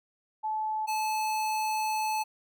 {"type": "tone pair in turn", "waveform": ["sine", "square"], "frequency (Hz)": [866, 866], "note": ["A5", "A5"], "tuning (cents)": [-28, -28], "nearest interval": "unison", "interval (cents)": 0, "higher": "neither", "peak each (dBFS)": -28, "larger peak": "neither", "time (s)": [[0.43, 0.87], [0.87, 2.24]], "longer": "second", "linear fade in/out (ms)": 20, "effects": []}